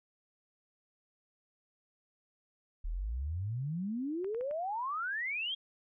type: exponential sweep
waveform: sine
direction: up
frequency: 36.5 to 3322 Hz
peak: -33 dBFS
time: 2.84-5.55 s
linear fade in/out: 10 ms
type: clicks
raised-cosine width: 0.5 ms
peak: -36 dBFS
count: 4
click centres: 4.245 / 4.347 / 4.41 / 4.511 s
effects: none